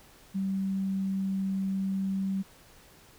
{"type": "tone", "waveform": "sine", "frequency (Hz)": 192.9, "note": "G3", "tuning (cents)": -28, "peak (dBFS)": -27, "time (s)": [0.34, 2.43], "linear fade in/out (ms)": 20, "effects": ["pink hiss -56 dBFS RMS until 3.18 s"]}